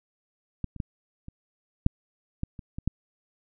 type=clicks; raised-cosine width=5 ms; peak=-17 / -27 / -17 / -28 / -6 / -16 / -27 / -22 / -12 dBFS; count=9; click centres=0.643 / 0.763 / 0.802 / 1.284 / 1.864 / 2.434 / 2.592 / 2.785 / 2.876 s; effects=none